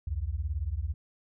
sine beating tone pair, 65.41 / 83.41 Hz, C2 / E2, 0 / +21 cents, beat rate 18 Hz, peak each -32 / -32 dBFS, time 0.07-0.94 s, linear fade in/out 5 ms, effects none

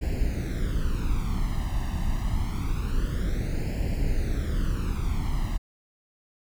brown noise with flanger, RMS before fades -26 dBFS, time 0.01-5.58 s, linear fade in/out 20 ms, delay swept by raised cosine 0.41 to 1.06 ms, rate 0.26 Hz, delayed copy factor +0.8, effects none

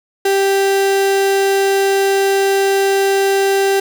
35% pulse tone, 392 Hz, G4, in tune, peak -10 dBFS, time 0.25-3.8 s, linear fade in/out 5 ms, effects none

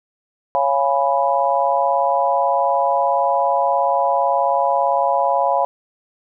sine chord, C# dominant seventh, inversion none, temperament equal with one note detuned, 554.4 / 692.4 / 830.6 / 987.8 Hz, C#5 / E#5 / G#5 / B5, 0 / -15 / 0 / 0 cents, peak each -20 dBFS, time 0.55-5.65 s, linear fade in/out 0 ms, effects none

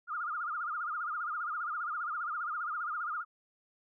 sine tone with vibrato, 1310 Hz, E6, 11 cents flat, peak -33 dBFS, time 0.07-3.25 s, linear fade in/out 50 ms, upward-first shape sine, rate 15 Hz, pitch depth 160 cents each way, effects none

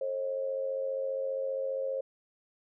sine tone with amplitude modulation, 536 Hz, C5, 42 cents sharp, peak -27 dBFS, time 0.01-2.01 s, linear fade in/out 5 ms, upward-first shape sine, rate 95 Hz, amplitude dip 65%, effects none

